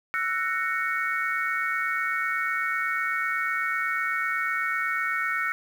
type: chord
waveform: sine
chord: F# dominant seventh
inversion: third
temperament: just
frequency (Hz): 1332 / 1480 / 1850 / 2220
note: E6 / F#6 / A#6 / C#7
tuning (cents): +18 / 0 / -14 / +2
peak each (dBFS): -30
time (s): 0.14-5.52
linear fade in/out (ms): 0
effects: 8-bit